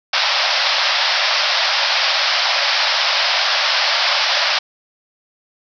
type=band-pass noise; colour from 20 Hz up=white; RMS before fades=-17 dBFS; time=0.13-4.59 s; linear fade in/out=5 ms; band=550 to 5400 Hz; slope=96 dB/octave; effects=none